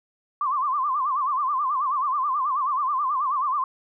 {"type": "tone with vibrato", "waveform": "sine", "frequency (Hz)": 1108, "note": "C#6", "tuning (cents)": -1, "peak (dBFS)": -21, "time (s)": [0.41, 3.64], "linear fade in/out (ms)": 2, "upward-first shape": "sine", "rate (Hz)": 9.3, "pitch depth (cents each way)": 150, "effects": []}